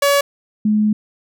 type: tone pair in turn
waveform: sawtooth / sine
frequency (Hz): 566 / 212.4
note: C#5 / G#3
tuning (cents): +36 / +39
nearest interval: octave + perfect fourth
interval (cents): 1697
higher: first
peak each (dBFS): -8 / -12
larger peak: first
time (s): 0.02-0.21 / 0.65-0.93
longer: second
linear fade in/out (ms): 5
effects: none